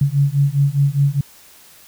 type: beating tone pair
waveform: sine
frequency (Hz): 138.59 / 143.49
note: C#3 / D3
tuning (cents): 0 / -40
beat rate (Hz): 4.9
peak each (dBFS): -16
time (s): 0.01-1.21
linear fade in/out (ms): 5
effects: white hiss -46 dBFS RMS until 1.87 s